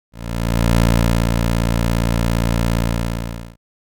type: tone with ADSR envelope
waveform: 15% pulse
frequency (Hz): 57.4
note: A#1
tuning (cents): -26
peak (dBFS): -5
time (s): 0.12-3.57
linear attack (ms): 670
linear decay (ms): 530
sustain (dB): -4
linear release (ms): 790
effects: none